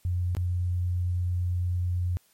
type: tone with dropouts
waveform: sine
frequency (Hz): 89.1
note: F2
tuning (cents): +35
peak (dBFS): -24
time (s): 0.05-2.17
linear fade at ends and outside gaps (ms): 0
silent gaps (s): 0.35-0.368
effects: white hiss -64 dBFS RMS until 2.33 s + MP3 64 kbps